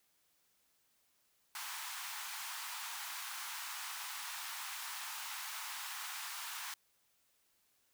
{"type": "high-pass noise", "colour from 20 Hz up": "pink", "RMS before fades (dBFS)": -44, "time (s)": [1.55, 6.74], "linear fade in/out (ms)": 2, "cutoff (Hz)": 850, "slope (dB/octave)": 48, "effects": ["white hiss -75 dBFS RMS until 7.93 s"]}